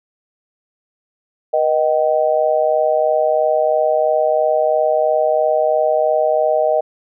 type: tone with amplitude modulation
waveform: sine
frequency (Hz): 622.3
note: D#5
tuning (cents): 0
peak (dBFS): -8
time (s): 1.53-6.81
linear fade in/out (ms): 10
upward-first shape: sine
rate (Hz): 143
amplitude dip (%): 100
effects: none